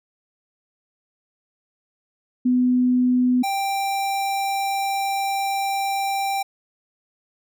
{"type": "tone pair in turn", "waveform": ["sine", "square"], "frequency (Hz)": [250, 786.4], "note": ["B3", "G5"], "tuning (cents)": [21, 5], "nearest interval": "octave + minor sixth", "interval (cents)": 1984, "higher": "second", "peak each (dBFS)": [-15, -22], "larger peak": "first", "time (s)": [[2.45, 3.43], [3.43, 6.43]], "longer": "second", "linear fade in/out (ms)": 10, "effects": []}